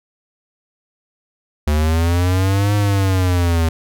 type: linear two-way sweep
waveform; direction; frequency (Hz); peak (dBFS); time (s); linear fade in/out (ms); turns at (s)
square; up then down; 73.42 to 103.83 to 80.6; -14; 1.67-3.69; 5; 2.75
effects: none